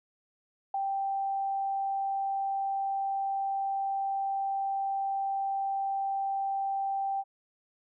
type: tone with ADSR envelope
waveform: sine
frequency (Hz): 784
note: G5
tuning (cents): 0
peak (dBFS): -25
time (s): 0.74-7.24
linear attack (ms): 5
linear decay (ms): 4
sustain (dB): -3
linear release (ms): 45
effects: none